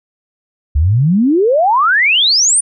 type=exponential sweep; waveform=sine; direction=up; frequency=67 to 9680 Hz; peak=-8 dBFS; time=0.75-2.61 s; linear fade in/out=10 ms; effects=none